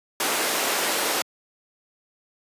pink high-pass noise, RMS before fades -24 dBFS, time 0.2-1.22 s, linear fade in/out 2 ms, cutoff 370 Hz, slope 12 dB/octave, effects high-pass 200 Hz 12 dB/octave + resampled to 32000 Hz

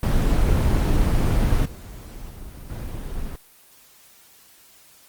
brown noise with level steps, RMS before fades -18 / -37 / -30 dBFS, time 0.03-3.36 s, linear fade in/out 2 ms, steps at 1.65 / 2.69 s, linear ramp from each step 10 ms, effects white hiss -52 dBFS RMS until 5.08 s + Opus 24 kbps

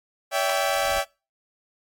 sawtooth chord, C# diminished, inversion none, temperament equal with one note detuned, 568.6 / 659.3 / 784 Hz, C#5 / E5 / G5, +44 / 0 / 0 cents, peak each -22 dBFS, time 0.31-1.05 s, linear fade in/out 50 ms
brown noise with exponential growth, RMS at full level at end -35 dBFS, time 0.43-0.99 s, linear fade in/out 5 ms, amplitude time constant 120 ms
effects noise-tail reverb RT60 0.3 s tail -24 dB re dry + AAC 64 kbps

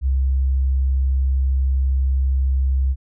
sine tone, 66.3 Hz, C2, 23 cents sharp, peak -15 dBFS, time 0.01-2.96 s, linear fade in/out 50 ms, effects none

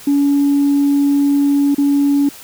sine tone with dropouts, 283.4 Hz, C#4, 38 cents sharp, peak -9 dBFS, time 0.07-2.29 s, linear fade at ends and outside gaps 5 ms, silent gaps 1.747-1.781 s, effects tanh soft clip ceiling -7 dBFS + white hiss -37 dBFS RMS until 2.43 s

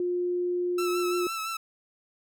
sine tone, 355.4 Hz, F4, 30 cents sharp, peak -25 dBFS, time 0-1.27 s, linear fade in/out 2 ms
sawtooth tone with vibrato, 1318.5 Hz, E6, in tune, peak -27 dBFS, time 0.78-1.57 s, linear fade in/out 5 ms, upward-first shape sine, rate 5.9 Hz, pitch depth 34 cents each way
effects none

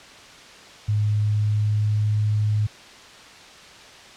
sine tone with pitch glide, 105.2 to 105.93 Hz, G#2 to G#2, +23 to +35 cents, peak -18 dBFS, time 0.88-2.67 s, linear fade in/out 10 ms, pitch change +12 cents, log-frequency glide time 1.17-2.09 s, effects white hiss -44 dBFS RMS until 4.16 s + low-pass 5000 Hz 12 dB/octave

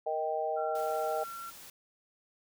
sine chord, Eb major, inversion second, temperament equal with one note detuned, 466.2 / 626.9 / 784 Hz, Bb4 / Eb5 / G5, 0 / +13 / 0 cents, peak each -36 / -33 / -34 dBFS, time 0.06-1.24 s, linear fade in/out 10 ms
sine tone, 1363 Hz, F6, 43 cents flat, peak -40 dBFS, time 0.56-1.51 s, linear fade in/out 20 ms
white noise, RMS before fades -50 dBFS, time 0.75-1.7 s, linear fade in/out 2 ms
effects none

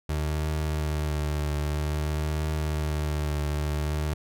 30% pulse tone with vibrato, 75.5 Hz, D2, 48 cents sharp, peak -23 dBFS, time 0.09-4.14 s, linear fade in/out 5 ms, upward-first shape triangle, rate 0.52 Hz, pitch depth 38 cents each way, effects none

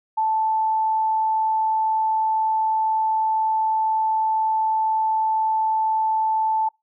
sine tone, 878 Hz, A5, 4 cents flat, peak -18 dBFS, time 0.17-6.69 s, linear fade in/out 10 ms, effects noise-tail reverb RT60 0.2 s tail -25 dB re dry

